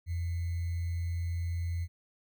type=tone with sample-and-hold; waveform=sine; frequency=85.3 Hz; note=F2; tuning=40 cents flat; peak=-30 dBFS; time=0.06-1.88 s; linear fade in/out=50 ms; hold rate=2100 Hz; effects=none